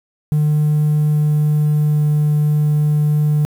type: tone with pitch glide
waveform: triangle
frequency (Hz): 150.7 to 149.75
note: D3 to D3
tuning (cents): +45 to +34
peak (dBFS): -9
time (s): 0.32-3.45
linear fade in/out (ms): 0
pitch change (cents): -11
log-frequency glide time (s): 0.99-1.95
effects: tanh soft clip ceiling -7 dBFS + 7-bit